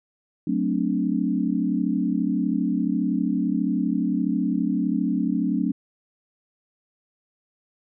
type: chord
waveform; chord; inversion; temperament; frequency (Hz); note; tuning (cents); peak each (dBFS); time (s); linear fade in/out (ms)
sine; D dominant seventh; first; equal; 185 / 220 / 261.6 / 293.7; F#3 / A3 / C4 / D4; 0 / 0 / 0 / 0; -26; 0.47-5.72; 5
effects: none